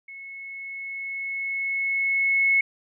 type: tone with level ramp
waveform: sine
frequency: 2191 Hz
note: C#7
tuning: 21 cents flat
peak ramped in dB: -38 to -16 dBFS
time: 0.08-2.61 s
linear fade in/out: 5 ms
effects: none